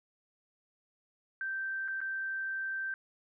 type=tone with dropouts; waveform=sine; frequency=1562 Hz; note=G6; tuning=7 cents flat; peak=-33 dBFS; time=1.41-2.94 s; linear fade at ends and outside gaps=1 ms; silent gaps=1.879-1.883 / 2.005-2.014 s; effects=none